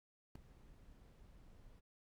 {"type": "noise with ADSR envelope", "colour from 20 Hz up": "brown", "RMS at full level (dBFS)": -44, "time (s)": [0.35, 1.81], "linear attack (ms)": 5, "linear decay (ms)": 3, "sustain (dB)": -17, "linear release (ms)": 28, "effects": []}